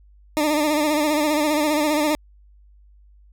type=tone with vibrato; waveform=20% pulse; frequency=301.1 Hz; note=D4; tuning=43 cents sharp; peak=-13 dBFS; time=0.37-2.15 s; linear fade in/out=0 ms; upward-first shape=sine; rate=15 Hz; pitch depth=59 cents each way; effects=added 50 Hz sine -48 dBFS peak until 3.32 s